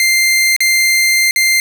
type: tone with dropouts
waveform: sawtooth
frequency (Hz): 2093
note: C7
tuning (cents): 0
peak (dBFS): -6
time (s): 0-1.6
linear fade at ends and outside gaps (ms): 1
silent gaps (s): 0.564-0.605 / 1.31-1.36
effects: none